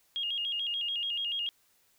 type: tone with vibrato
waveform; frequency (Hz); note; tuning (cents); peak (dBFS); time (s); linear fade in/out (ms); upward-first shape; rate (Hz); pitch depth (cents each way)
sine; 3045; F#7; +49; -30; 0.16-1.49; 0; square; 6.9; 120
effects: white hiss -68 dBFS RMS until 1.98 s